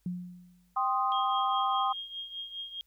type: tone with exponential decay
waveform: sine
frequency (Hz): 178.6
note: F3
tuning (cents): +39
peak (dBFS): -29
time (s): 0.06-0.75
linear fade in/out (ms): 2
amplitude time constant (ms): 150
type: chord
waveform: sine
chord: C minor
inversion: second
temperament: equal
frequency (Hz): 784 / 1046.5 / 1244.5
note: G5 / C6 / Eb6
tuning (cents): 0 / 0 / 0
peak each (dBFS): -30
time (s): 0.76-1.93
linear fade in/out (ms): 10
type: tone with tremolo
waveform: sine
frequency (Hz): 3241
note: G#7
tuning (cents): -43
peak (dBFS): -34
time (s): 1.12-2.81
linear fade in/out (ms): 0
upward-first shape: triangle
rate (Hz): 4.9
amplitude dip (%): 75
effects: added 50 Hz sine -70 dBFS peak until 2.86 s + white hiss -74 dBFS RMS until 2.86 s